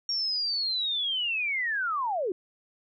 sine linear sweep, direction down, 5588 to 336.8 Hz, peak -26 dBFS, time 0.09-2.32 s, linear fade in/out 2 ms, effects none

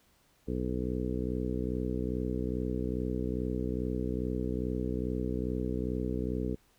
harmonic tone, 62.4 Hz, B1, 19 cents sharp, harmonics 1 / 2 / 3 / 4 / 5 / 6 / 7 / 8, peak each -36 / -39 / -37 / -37 / -38 / -44 / -38 / -45 dBFS, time 0.47-6.56 s, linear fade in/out 20 ms, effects pink hiss -67 dBFS RMS until 6.78 s

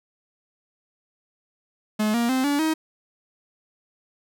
45% pulse tone with pitch steps, 213.6 / 235.6 / 260 / 286.8 / 316.4 Hz, G#3 / A#3 / C4 / D4 / D#4, +49 / +19 / -11 / -41 / +29 cents, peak -20 dBFS, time 1.99-2.74 s, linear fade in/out 10 ms, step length 150 ms, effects none

